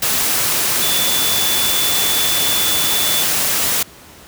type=tone in noise; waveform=sine; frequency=3475 Hz; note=A7; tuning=22 cents flat; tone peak=-20 dBFS; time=0.82-3.23 s; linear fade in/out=5 ms; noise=white; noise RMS=-17 dBFS; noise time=0.02-3.83 s; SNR=-6 dB; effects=pink hiss -41 dBFS RMS until 4.27 s + high-pass 60 Hz 12 dB/octave